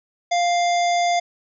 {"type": "harmonic tone with a mistuned harmonic", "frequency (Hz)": 698.5, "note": "F5", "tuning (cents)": 0, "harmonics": [1, 3, 5, 7, 9, 10], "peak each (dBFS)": [-17, -27, -31, -34, -36, -37], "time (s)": [0.31, 1.2], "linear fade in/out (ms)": 10, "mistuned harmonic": 10, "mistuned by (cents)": -63, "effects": []}